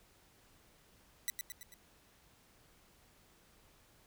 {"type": "tone with echo", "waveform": "5% pulse", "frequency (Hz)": 1975.5, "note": "B6", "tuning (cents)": 0, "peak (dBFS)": -22, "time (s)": [1.28, 1.3], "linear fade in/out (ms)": 0, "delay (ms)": 110, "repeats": 4, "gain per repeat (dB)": -5, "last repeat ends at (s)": 1.74, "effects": ["pink hiss -66 dBFS RMS until 4.06 s"]}